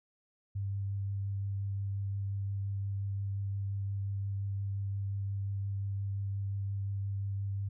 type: tone with vibrato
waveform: sine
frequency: 99 Hz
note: G2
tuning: 18 cents sharp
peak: -32 dBFS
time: 0.55-7.69 s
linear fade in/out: 10 ms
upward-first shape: triangle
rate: 5.7 Hz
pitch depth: 12 cents each way
effects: none